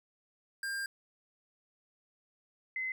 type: tone pair in turn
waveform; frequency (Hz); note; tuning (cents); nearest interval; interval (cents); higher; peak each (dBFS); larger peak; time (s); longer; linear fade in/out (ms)
square / sine; 1600 / 2049; G6 / C7; +35 / -37; major third; 428; second; -35 / -33; second; 0.63-0.86 / 2.76-2.92; first; 2
effects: none